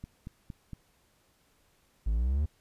click train, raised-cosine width 5 ms, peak -28 dBFS, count 4, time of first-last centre 0.04-0.733 s, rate 4.33 Hz
triangle exponential sweep, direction up, 50.4 to 77.78 Hz, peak -23 dBFS, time 2.06-2.46 s, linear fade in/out 10 ms
effects pink hiss -68 dBFS RMS until 2.6 s + resampled to 32000 Hz

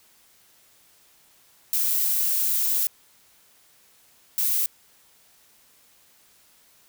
violet noise bursts at uneven times, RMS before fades -23 dBFS, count 2, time 1.73-2.87 / 4.38-4.66 s, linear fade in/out 0 ms, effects white hiss -58 dBFS RMS until 6.88 s

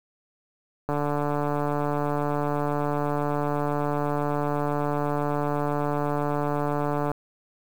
click train, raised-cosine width 1 ms, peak -13 dBFS, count 910, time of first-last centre 0.89-7.116 s, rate 146 Hz, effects 7-bit

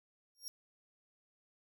sawtooth tone with exponential growth, 5580 Hz, F8, 2 cents flat, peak -35 dBFS, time 0.35-0.48 s, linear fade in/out 0 ms, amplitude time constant 27 ms, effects none

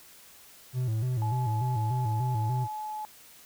triangle tone with vibrato, 118.5 Hz, A#2, 29 cents sharp, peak -24 dBFS, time 0.73-2.68 s, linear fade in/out 50 ms, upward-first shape square, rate 3.4 Hz, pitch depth 120 cents each way
sine tone, 855 Hz, A5, 50 cents flat, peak -33 dBFS, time 1.22-3.05 s, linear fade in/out 0 ms
effects white hiss -53 dBFS RMS until 3.45 s

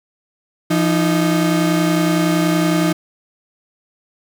35% pulse tone pair together, 170.91 / 311.1 Hz, F3 / D#4, -37 / 0 cents, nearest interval minor seventh, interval 1037 cents, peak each -15 dBFS, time 0.7-2.93 s, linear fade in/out 10 ms, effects none

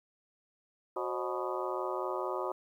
harmonic tone with a mistuned harmonic, 123.47 Hz, B2, in tune, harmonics 3 / 4 / 5 / 6 / 7 / 8 / 9 / 10, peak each -37 / -39 / -40 / -45 / -43 / -40 / -43 / -42 dBFS, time 0.96-2.52 s, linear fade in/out 5 ms, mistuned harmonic 4, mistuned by +130 cents, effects 11-bit

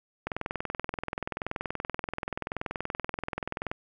click train, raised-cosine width 0.5 ms, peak -16 dBFS, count 73, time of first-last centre 0.27-3.715 s, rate 20.9 Hz, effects none

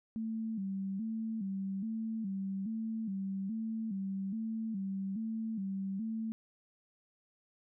sine tone with vibrato, 207.7 Hz, G#3, in tune, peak -34 dBFS, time 0.16-6.32 s, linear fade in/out 0 ms, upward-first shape square, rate 1.2 Hz, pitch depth 120 cents each way, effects none

